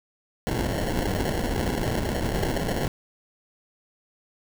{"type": "noise with sample-and-hold", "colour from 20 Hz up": "pink", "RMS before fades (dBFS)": -26, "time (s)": [0.47, 2.88], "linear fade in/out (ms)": 0, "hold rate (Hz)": 1225, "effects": []}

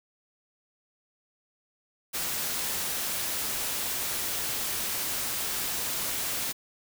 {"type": "noise", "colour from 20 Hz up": "white", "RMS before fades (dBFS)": -31, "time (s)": [2.13, 6.53], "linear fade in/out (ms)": 20, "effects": []}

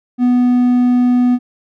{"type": "tone", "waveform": "triangle", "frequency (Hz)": 246.9, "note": "B3", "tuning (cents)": 0, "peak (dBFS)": -7, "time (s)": [0.18, 1.39], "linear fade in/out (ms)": 50, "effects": []}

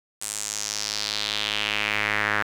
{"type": "tone with band-pass filter sweep", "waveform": "sawtooth", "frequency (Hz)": 105.1, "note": "G#2", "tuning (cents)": 21, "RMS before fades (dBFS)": -27, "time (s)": [0.21, 2.43], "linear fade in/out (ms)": 10, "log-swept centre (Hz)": [8700, 1600], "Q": 2.8, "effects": ["8-bit"]}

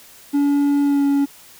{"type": "tone with pitch glide", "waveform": "triangle", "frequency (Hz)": [285.1, 281], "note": ["C#4", "C#4"], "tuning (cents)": [49, 24], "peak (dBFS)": -12, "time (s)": [0.33, 1.26], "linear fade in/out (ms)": 20, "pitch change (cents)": -25, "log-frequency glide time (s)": [0.83, 1.04], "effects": ["white hiss -45 dBFS RMS until 1.59 s"]}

